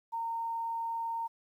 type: tone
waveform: sine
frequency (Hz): 918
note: A#5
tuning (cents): -27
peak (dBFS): -32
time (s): 0.12-1.28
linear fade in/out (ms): 20
effects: 11-bit